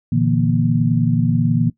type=tone cluster; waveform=sine; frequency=116.7 / 148.2 / 166.9 / 235.8 Hz; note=A#2 / D3 / E3 / A#3; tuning=+2 / +16 / +22 / +20 cents; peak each=-19 dBFS; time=0.12-1.7 s; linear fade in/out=5 ms; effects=noise-tail reverb RT60 0.1 s tail -18 dB re dry